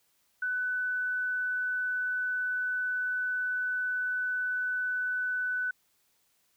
sine tone, 1497 Hz, F#6, 20 cents sharp, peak -28 dBFS, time 0.42-5.71 s, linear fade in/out 5 ms, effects white hiss -71 dBFS RMS until 6.56 s

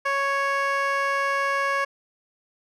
15% pulse tone with band-pass filter, 554.4 Hz, C#5, in tune, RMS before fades -24 dBFS, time 0.05-1.85 s, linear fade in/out 10 ms, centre 1300 Hz, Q 0.8, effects none

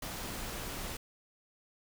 pink noise, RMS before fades -40 dBFS, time 0.02-0.97 s, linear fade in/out 5 ms, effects none

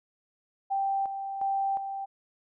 sine tone with tremolo, 784 Hz, G5, in tune, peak -25 dBFS, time 0.7-2.06 s, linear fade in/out 20 ms, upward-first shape square, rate 1.4 Hz, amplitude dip 55%, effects none

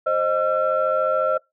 sine tone cluster, 527 / 621 / 1353 Hz, C5 / D#5 / E6, +12 / -3 / +45 cents, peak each -22 / -21 / -22 dBFS, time 0.06-1.38 s, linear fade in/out 10 ms, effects noise-tail reverb RT60 0.2 s tail -25 dB re dry + tanh soft clip ceiling -9 dBFS

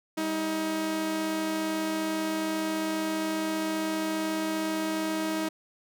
sawtooth tone pair together, 199.7 / 317 Hz, G3 / D#4, +32 / +32 cents, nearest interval minor sixth, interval 800 cents, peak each -33 / -24 dBFS, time 0.17-5.49 s, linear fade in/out 10 ms, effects none

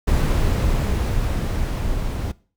brown noise with level ramp, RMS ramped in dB -17 to -25 dBFS, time 0.07-2.32 s, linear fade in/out 10 ms, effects noise-tail reverb RT60 0.4 s tail -21 dB re dry

